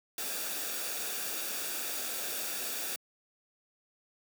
white noise with comb filter, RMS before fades -36 dBFS, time 0.18-2.96 s, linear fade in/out 2 ms, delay 0.97 ms, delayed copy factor -0.5, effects high-pass 200 Hz 12 dB/octave

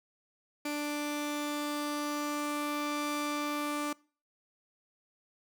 sawtooth tone pair together, 294.2 / 1177 Hz, D4 / D6, +3 / +3 cents, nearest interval 2 octaves, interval 2400 cents, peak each -29 / -35 dBFS, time 0.65-3.93 s, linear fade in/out 5 ms, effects noise-tail reverb RT60 0.4 s tail -24 dB re dry

